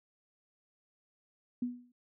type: tone with exponential decay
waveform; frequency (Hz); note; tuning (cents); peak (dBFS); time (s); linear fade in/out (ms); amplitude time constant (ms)
sine; 245.1; B3; -13; -28; 1.62-1.92; 5; 65
effects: noise-tail reverb RT60 0.1 s tail -22 dB re dry